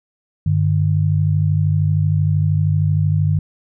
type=tone pair together; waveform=sine; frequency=98 / 150.94 Hz; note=G2 / D3; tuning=0 / +48 cents; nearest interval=perfect fifth; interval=748 cents; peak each=-16 dBFS; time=0.46-3.39 s; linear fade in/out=5 ms; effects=none